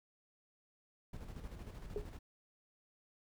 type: noise with tremolo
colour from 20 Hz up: brown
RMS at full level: -46 dBFS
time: 1.13-2.19 s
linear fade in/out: 5 ms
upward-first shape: square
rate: 13 Hz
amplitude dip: 45%
type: tone with exponential decay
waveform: sine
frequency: 415.3 Hz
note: G#4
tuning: in tune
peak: -33 dBFS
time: 1.96-2.08 s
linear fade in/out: 1 ms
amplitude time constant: 24 ms
effects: none